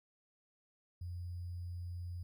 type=tone with sample-and-hold; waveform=sine; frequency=87.9 Hz; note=F2; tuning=12 cents sharp; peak=-40 dBFS; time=1.01-2.23 s; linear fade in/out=5 ms; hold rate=4900 Hz; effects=none